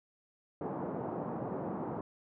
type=band-pass noise; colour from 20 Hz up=pink; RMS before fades=-38 dBFS; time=0.61-2.01 s; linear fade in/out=2 ms; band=140 to 980 Hz; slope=24 dB/octave; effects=none